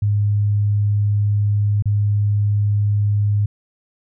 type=tone with dropouts; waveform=sine; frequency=103.2 Hz; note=G#2; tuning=10 cents flat; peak=-14 dBFS; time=0.02-3.46 s; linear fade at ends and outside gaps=5 ms; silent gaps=1.824-1.856 s; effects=none